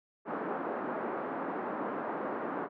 pink band-pass noise, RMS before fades -36 dBFS, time 0.25-2.69 s, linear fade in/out 50 ms, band 240 to 1400 Hz, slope 24 dB/octave, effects none

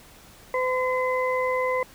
harmonic tone, 510 Hz, C5, 44 cents flat, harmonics 1 / 2 / 4, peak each -24 / -27 / -30 dBFS, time 0.54-1.83 s, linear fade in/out 2 ms, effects pink hiss -50 dBFS RMS until 1.94 s

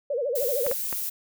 sine tone with vibrato, 523.3 Hz, C5, in tune, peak -24 dBFS, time 0.1-0.73 s, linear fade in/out 5 ms, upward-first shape sine, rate 13 Hz, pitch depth 210 cents each way
violet noise, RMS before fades -30 dBFS, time 0.35-1.1 s, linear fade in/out 10 ms
clicks, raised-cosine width 0.5 ms, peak -18 dBFS, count 3, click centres 0.666 / 0.714 / 0.927 s
effects none

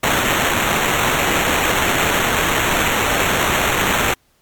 white noise with sample-and-hold, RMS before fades -17 dBFS, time 0.03-4.14 s, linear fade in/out 5 ms, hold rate 4900 Hz, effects pink hiss -59 dBFS RMS until 4.41 s + MP3 96 kbps

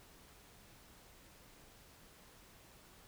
silence, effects pink hiss -61 dBFS RMS until 3.07 s

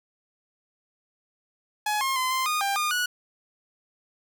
sawtooth tone with pitch steps, 843 / 1069 / 1028 / 1043 / 1228 / 794 / 1216 / 1466 Hz, G#5 / C6 / C6 / C6 / D#6 / G5 / D#6 / F#6, +26 / +37 / -31 / -6 / -23 / +22 / -40 / -16 cents, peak -20 dBFS, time 1.86-3.06 s, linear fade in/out 5 ms, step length 150 ms, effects none

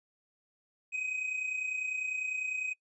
triangle tone pair together, 2489 / 2519 Hz, D#7 / D#7, 0 / +21 cents, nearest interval unison, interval 21 cents, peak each -39 / -31 dBFS, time 0.92-2.74 s, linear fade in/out 20 ms, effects noise-tail reverb RT60 0.1 s tail -25 dB re dry + resampled to 22050 Hz

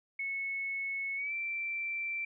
sine tone with pitch glide, 2200 to 2344 Hz, C#7 to D7, -14 to -4 cents, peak -33 dBFS, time 0.19-2.25 s, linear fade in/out 5 ms, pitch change +110 cents, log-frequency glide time 1.16-1.33 s, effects none

